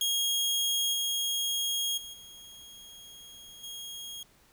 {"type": "tone with level steps", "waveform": "sawtooth", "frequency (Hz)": 3270, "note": "G#7", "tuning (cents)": -28, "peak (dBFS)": [-23, -25, -38, -44, -36], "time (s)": [0.01, 4.23], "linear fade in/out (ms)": 2, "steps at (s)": [0.93, 1.97, 2.13, 3.63], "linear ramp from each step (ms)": 10, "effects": ["pink hiss -62 dBFS RMS until 4.52 s"]}